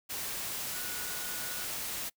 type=tone in noise; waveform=sine; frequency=1461 Hz; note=F#6; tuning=22 cents flat; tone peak=-46 dBFS; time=0.72-1.66 s; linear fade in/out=20 ms; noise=white; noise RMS=-37 dBFS; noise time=0.09-2.1 s; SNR=-12 dB; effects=noise-tail reverb RT60 0.1 s tail -24 dB re dry